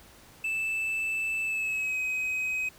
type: tone with pitch glide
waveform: triangle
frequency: 2637 to 2527 Hz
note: E7 to D#7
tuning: 0 to +26 cents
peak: -26 dBFS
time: 0.44-2.69 s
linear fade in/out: 5 ms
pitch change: -74 cents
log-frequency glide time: 1.44-1.98 s
effects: pink hiss -54 dBFS RMS until 2.78 s